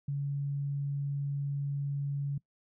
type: tone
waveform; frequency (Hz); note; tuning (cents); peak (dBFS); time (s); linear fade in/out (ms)
sine; 141.3; C#3; +34; -30; 0.08-2.38; 5
effects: noise-tail reverb RT60 0.1 s tail -22 dB re dry